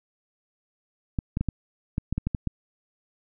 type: clicks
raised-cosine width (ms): 5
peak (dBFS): -13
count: 10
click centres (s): 1.188 / 1.371 / 1.41 / 1.487 / 1.981 / 2.126 / 2.18 / 2.27 / 2.348 / 2.473
effects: none